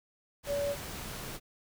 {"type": "tone in noise", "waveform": "sine", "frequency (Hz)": 570, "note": "C#5", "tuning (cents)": 48, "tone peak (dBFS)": -29, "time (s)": [0.46, 0.76], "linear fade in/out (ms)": 50, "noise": "pink", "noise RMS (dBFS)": -41, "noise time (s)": [0.43, 1.4], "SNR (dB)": 9, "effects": []}